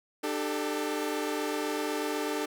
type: chord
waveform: sawtooth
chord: D suspended fourth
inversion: none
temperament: equal with one note detuned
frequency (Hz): 299.8 / 392 / 440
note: D4 / G4 / A4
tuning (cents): +36 / 0 / 0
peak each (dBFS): -29 / -32 / -30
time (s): 0.23-2.46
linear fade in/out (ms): 10
effects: none